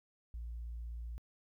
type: tone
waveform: sine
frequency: 58 Hz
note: A#1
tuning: 8 cents flat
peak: -39 dBFS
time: 0.34-1.18 s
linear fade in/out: 0 ms
effects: tanh soft clip ceiling -37 dBFS + 13-bit